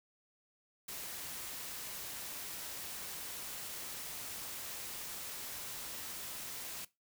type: noise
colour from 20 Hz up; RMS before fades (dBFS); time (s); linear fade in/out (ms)
white; -44; 0.88-6.85; 5
effects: noise-tail reverb RT60 0.2 s tail -18 dB re dry